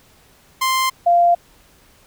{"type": "tone pair in turn", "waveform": ["sawtooth", "sine"], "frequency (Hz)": [1046.5, 694], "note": ["C6", "F5"], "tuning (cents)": [0, -11], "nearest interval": "perfect fifth", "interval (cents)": 711, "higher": "first", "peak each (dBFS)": [-12, -10], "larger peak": "second", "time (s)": [[0.61, 0.9], [1.06, 1.35]], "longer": "neither", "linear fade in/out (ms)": 10, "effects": ["pink hiss -52 dBFS RMS until 2.06 s"]}